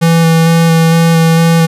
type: tone with vibrato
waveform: square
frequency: 164.9 Hz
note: E3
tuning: 1 cent sharp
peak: -6 dBFS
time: 0.01-1.67 s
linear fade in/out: 20 ms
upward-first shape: square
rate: 2.2 Hz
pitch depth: 11 cents each way
effects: resampled to 32000 Hz